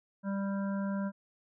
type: harmonic tone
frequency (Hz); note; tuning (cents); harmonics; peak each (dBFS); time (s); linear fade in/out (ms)
197.2; G3; +11; 1 / 3 / 5 / 7 / 8; -31 / -41 / -45 / -48 / -49; 0.23-1.12; 50
effects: none